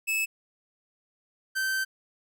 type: tone pair in turn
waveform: 45% pulse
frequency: 2607 / 1550.1 Hz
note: E7 / G6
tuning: -20 / -20 cents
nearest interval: major sixth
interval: 900 cents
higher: first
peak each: -25 / -26 dBFS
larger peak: first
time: 0.07-0.26 / 1.55-1.85 s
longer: second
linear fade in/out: 20 ms
effects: none